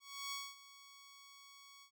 10% pulse tone with ADSR envelope, 1116 Hz, C#6, 11 cents sharp, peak -32 dBFS, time 0-1.91 s, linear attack 320 ms, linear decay 230 ms, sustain -17 dB, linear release 85 ms, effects none

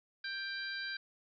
harmonic tone, 788 Hz, G5, 9 cents sharp, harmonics 2 / 3 / 4 / 5 / 6, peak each -39 / -50 / -53 / -45 / -46 dBFS, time 0.24-0.97 s, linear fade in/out 5 ms, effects none

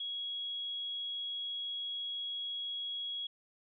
sine tone, 3322 Hz, G#7, in tune, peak -36 dBFS, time 0-3.27 s, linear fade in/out 5 ms, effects none

